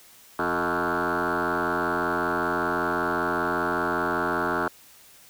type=tone with frequency modulation; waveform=sine; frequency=874 Hz; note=A5; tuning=12 cents flat; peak=-21 dBFS; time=0.39-4.68 s; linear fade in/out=2 ms; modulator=85.2 Hz; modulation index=7.6; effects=tanh soft clip ceiling -20 dBFS + white hiss -52 dBFS RMS until 5.29 s